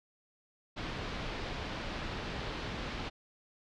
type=low-pass noise; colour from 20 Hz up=pink; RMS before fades=-39 dBFS; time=0.76-3.1 s; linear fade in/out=20 ms; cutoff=4400 Hz; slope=24 dB/octave; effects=none